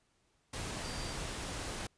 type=tone in noise; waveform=sine; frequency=4699 Hz; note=D8; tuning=in tune; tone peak=-48 dBFS; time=0.84-1.13 s; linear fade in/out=5 ms; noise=pink; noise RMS=-40 dBFS; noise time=0.53-1.87 s; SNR=-11 dB; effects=pink hiss -74 dBFS RMS until 1.97 s + resampled to 22050 Hz